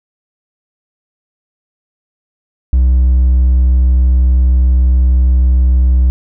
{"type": "tone with hard clipping", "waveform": "sine", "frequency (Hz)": 63.4, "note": "B1", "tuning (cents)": 46, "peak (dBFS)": -7, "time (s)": [2.73, 6.1], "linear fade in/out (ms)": 0, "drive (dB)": 2, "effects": []}